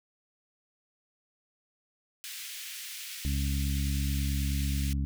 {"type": "high-pass noise", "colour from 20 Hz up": "pink", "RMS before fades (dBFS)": -41, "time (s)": [2.24, 4.93], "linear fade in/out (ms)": 0, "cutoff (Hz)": 2100, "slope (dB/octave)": 24}
{"type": "harmonic tone", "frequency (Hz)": 69.3, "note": "C#2", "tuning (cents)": 0, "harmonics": [1, 2, 3, 4], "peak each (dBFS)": [-28, -34, -38, -40], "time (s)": [3.25, 5.05], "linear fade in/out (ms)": 0}
{"effects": []}